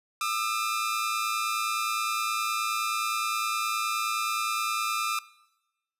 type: tone pair together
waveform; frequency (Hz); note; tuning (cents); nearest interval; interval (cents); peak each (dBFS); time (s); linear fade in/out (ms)
sawtooth; 1208.9 / 1318.5; D6 / E6; +50 / 0; major second; 150; -25 / -27; 0.21-5.19; 2
effects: noise-tail reverb RT60 1.0 s tail -21 dB re dry + resampled to 32000 Hz